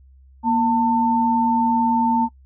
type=tone pair together; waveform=sine; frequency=237 / 895.5 Hz; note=A#3 / A5; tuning=+29 / +30 cents; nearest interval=octave + major seventh; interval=2301 cents; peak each=-19 / -17 dBFS; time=0.43-2.29 s; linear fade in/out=50 ms; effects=noise-tail reverb RT60 0.1 s tail -22 dB re dry + added 66 Hz sine -46 dBFS peak until 2.45 s